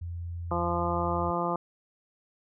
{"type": "tone with pitch glide", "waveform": "sine", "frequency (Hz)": [85.9, 85.16], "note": ["F2", "F2"], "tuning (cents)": [-28, -43], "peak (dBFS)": -33, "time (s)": [0.01, 1.31], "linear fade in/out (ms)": 10, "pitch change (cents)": -15, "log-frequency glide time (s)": [0.41, 0.65]}
{"type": "harmonic tone", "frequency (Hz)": 173, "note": "F3", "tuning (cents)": -16, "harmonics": [1, 2, 3, 4, 5, 6, 7], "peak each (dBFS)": [-34, -34, -34, -34, -34, -34, -34], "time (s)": [0.51, 1.56], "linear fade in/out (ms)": 2}
{"effects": []}